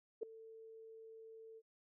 sine tone with ADSR envelope, 446.5 Hz, A4, 25 cents sharp, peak -34 dBFS, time 0.21-1.62 s, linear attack 20 ms, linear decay 3 ms, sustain -19 dB, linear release 46 ms, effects none

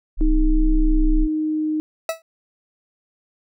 sine tone, 31.76 Hz, B0, 49 cents sharp, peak -14 dBFS, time 0.17-1.28 s, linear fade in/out 50 ms
sine tone with pitch glide, 311.1 to 308.8 Hz, D#4 to D#4, 0 to -13 cents, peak -19 dBFS, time 0.21-1.8 s, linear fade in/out 0 ms, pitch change -13 cents, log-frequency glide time 1.06-1.68 s
40% pulse tone with exponential decay, 652 Hz, E5, 19 cents flat, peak -17 dBFS, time 2.09-2.22 s, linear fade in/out 2 ms, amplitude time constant 27 ms
effects none

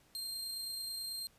sawtooth tone with amplitude modulation, 4186 Hz, C8, in tune, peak -35 dBFS, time 0.15-1.27 s, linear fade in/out 0 ms, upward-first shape sine, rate 29.2 Hz, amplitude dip 25%, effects pink hiss -67 dBFS RMS until 1.38 s + resampled to 32000 Hz

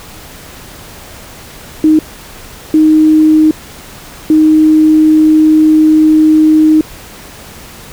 sine tone bursts at uneven times, 311.1 Hz, D#4, in tune, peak -3 dBFS, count 3, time 1.84-1.99 / 2.74-3.51 / 4.3-6.81 s, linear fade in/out 2 ms, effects pink hiss -32 dBFS RMS until 7.92 s

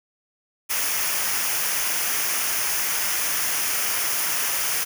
white noise with comb filter, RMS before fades -24 dBFS, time 0.69-4.85 s, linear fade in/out 20 ms, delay 0.25 ms, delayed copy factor -0.6, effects none

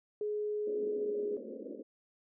sine tone with pitch glide, 420 to 414.5 Hz, G#4 to G#4, +19 to -3 cents, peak -32 dBFS, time 0.21-1.37 s, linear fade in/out 2 ms, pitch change -22 cents, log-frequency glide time 0.98-1.19 s
white band-pass noise, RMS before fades -44 dBFS, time 0.66-1.83 s, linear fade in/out 20 ms, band 210 to 550 Hz, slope 96 dB/octave
effects none

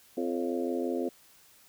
harmonic tone with a mistuned harmonic, 86 Hz, F2, 26 cents flat, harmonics 3 / 4 / 5 / 6 / 7 / 8, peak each -33 / -33 / -35 / -37 / -43 / -42 dBFS, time 0.17-1.09 s, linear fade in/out 5 ms, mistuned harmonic 6, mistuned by +64 cents, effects white hiss -59 dBFS RMS until 1.68 s

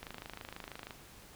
click train, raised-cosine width 0.3 ms, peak -27 dBFS, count 24, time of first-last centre 0.03-0.908 s, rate 26.2 Hz, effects pink hiss -55 dBFS RMS until 1.35 s

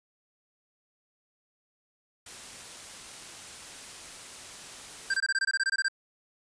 white noise, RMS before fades -44 dBFS, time 2.26-5.17 s, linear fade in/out 5 ms
square tone bursts, 1578 Hz, G6, 11 cents sharp, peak -25 dBFS, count 13, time 5.1-5.884 s, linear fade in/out 5 ms, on 40 ms, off 22 ms
effects resampled to 22050 Hz

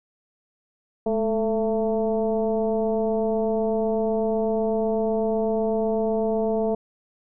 sine tone with frequency modulation, 442 Hz, A4, 8 cents sharp, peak -20 dBFS, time 1.06-6.75 s, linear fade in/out 5 ms, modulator 228 Hz, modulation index 1.2, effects none

